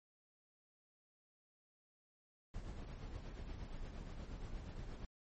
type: noise with tremolo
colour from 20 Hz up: brown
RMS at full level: -45 dBFS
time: 2.54-5.05 s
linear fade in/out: 2 ms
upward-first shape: triangle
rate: 8.5 Hz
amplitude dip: 50%
effects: MP3 32 kbps